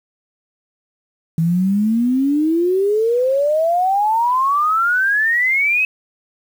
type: exponential sweep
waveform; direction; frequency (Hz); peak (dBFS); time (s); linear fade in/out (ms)
sine; up; 160.1 to 2585; -13; 1.38-5.85; 2
effects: 7-bit